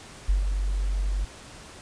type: tone with ADSR envelope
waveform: sine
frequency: 47.5 Hz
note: F#1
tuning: 46 cents sharp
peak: -17 dBFS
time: 0.28-1.25 s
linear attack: 16 ms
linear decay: 130 ms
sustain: -6 dB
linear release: 9 ms
effects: pink hiss -45 dBFS RMS until 1.81 s + resampled to 22050 Hz